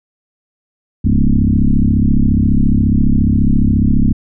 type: tone with frequency modulation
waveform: sine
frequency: 102.4 Hz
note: G#2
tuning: 24 cents flat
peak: -8 dBFS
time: 1.04-4.13 s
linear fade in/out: 10 ms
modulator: 34.5 Hz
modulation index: 4.6
effects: none